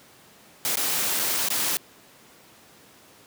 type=noise with dropouts; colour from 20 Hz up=white; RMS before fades=-25 dBFS; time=0.65-1.77 s; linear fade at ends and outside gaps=0 ms; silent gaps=0.756-0.771 / 1.192-1.196 / 1.486-1.503 s; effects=pink hiss -52 dBFS RMS until 3.26 s + high-pass 150 Hz 12 dB/octave